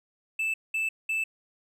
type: tone bursts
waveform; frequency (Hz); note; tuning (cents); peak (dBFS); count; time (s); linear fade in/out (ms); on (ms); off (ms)
triangle; 2637; E7; 0; -24; 3; 0.39-1.24; 5; 150; 200
effects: none